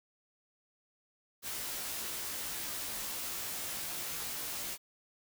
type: noise with comb filter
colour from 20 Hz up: white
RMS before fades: -39 dBFS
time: 1.42-4.78 s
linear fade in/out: 50 ms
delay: 16 ms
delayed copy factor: -1
effects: none